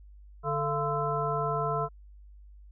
harmonic tone with a mistuned harmonic, 146.83 Hz, D3, in tune, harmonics 1 / 3 / 5 / 7 / 9, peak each -33 / -33 / -33 / -33 / -33 dBFS, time 0.43-1.89 s, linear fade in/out 50 ms, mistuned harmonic 5, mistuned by -120 cents, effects added 50 Hz sine -48 dBFS peak until 2.71 s

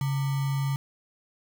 sine tone with sample-and-hold, 138 Hz, C#3, 7 cents flat, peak -24 dBFS, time 0.01-0.76 s, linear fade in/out 2 ms, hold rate 1050 Hz, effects none

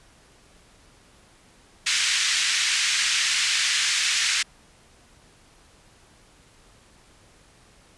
pink band-pass noise, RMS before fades -23 dBFS, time 1.86-4.43 s, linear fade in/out 10 ms, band 1800 to 7700 Hz, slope 24 dB/octave, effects pink hiss -55 dBFS RMS until 7.97 s + resampled to 24000 Hz

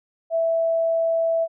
sine tone, 659.3 Hz, E5, in tune, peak -18 dBFS, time 0.3-1.48 s, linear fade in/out 50 ms, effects none

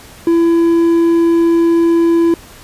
triangle tone, 335.5 Hz, E4, 31 cents sharp, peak -6 dBFS, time 0.27-2.34 s, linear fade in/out 2 ms, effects pink hiss -38 dBFS RMS until 2.63 s + resampled to 32000 Hz

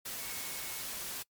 sine tone in noise, 2195 Hz, C#7, 18 cents flat, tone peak -51 dBFS, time 0.19-0.83 s, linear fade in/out 10 ms, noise white, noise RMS -40 dBFS, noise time 0.05-1.23 s, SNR -14 dB, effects noise-tail reverb RT60 0.1 s tail -23 dB re dry + MP3 96 kbps

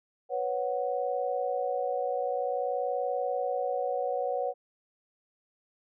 sine chord, B suspended second, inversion none, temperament equal, 493.9 / 554.4 / 740 Hz, B4 / C#5 / F#5, 0 / 0 / 0 cents, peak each -32 dBFS, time 0.29-4.54 s, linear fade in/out 50 ms, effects none

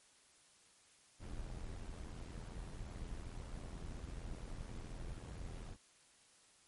brown noise with amplitude modulation, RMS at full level -44 dBFS, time 1.19-5.77 s, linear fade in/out 50 ms, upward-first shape sine, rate 84.3 Hz, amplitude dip 60%, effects white hiss -67 dBFS RMS until 6.67 s + MP3 48 kbps

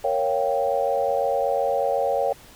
sine chord, G half-diminished seventh, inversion first, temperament equal, 466.2 / 554.4 / 698.5 / 784 Hz, Bb4 / Db5 / F5 / G5, 0 / 0 / 0 / 0 cents, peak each -27 / -23 / -27 / -26 dBFS, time 0.04-2.33 s, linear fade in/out 5 ms, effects pink hiss -48 dBFS RMS until 2.55 s

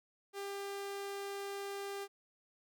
sawtooth tone, 398.2 Hz, G4, 27 cents sharp, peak -36 dBFS, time 0.33-2.08 s, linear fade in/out 50 ms, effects none

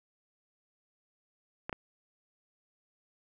clicks, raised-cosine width 0.5 ms, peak -20 dBFS, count 2, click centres 1.695 / 1.728 s, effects none

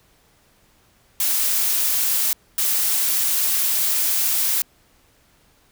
blue noise bursts at uneven times, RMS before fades -20 dBFS, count 2, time 1.2-2.33 / 2.58-4.62 s, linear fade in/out 2 ms, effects pink hiss -58 dBFS RMS until 5.71 s

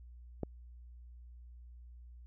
click, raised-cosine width 2 ms, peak -22 dBFS, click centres 0.433 s, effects added 60 Hz sine -50 dBFS peak until 2.26 s

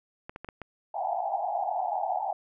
clicks, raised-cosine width 0.5 ms, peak -24 dBFS, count 5, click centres 0.295 / 0.361 / 0.446 / 0.488 / 0.617 s
white band-pass noise, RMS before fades -30 dBFS, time 0.94-2.33 s, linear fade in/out 5 ms, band 660 to 860 Hz, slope 96 dB/octave
effects none

